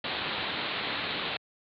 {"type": "low-pass noise", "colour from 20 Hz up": "white", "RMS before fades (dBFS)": -33, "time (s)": [0.04, 1.37], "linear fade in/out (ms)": 5, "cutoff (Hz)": 4200, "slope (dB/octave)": 96, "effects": ["high-pass 100 Hz 12 dB/octave"]}